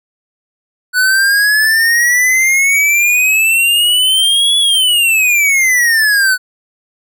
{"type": "exponential two-way sweep", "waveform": "square", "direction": "up then down", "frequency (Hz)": [1480, 3420, 1480], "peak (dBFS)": -9, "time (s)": [0.93, 6.38], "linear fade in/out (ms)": 50, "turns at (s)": 4.58, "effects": []}